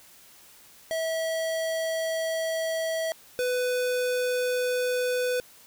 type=tone pair in turn; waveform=square; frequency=649 / 498.5 Hz; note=E5 / B4; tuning=-27 / +16 cents; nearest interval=perfect fourth; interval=457 cents; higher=first; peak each=-27 / -25 dBFS; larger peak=second; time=0.91-3.12 / 3.39-5.4 s; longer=first; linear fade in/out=0 ms; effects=white hiss -53 dBFS RMS until 5.66 s